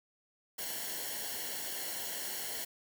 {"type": "noise with comb filter", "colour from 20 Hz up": "white", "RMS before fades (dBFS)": -39, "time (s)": [0.58, 2.65], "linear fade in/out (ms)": 10, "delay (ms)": 0.81, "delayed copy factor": -0.7, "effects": []}